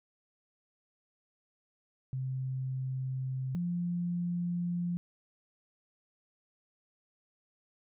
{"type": "tone pair in turn", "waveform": "sine", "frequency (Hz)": [130.81, 174.61], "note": ["C3", "F3"], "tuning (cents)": [0, 0], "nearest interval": "perfect fourth", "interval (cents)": 500, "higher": "second", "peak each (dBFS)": [-32, -30], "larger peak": "second", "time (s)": [[2.13, 3.55], [3.55, 4.97]], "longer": "neither", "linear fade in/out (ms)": 0, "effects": []}